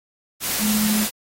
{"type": "tone in noise", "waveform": "sine", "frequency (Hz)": 212.7, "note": "G#3", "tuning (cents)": 42, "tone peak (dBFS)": -19, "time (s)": [0.59, 1.07], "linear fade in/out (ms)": 50, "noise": "white", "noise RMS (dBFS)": -24, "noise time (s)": [0.4, 1.11], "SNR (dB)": 2, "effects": ["AAC 48 kbps"]}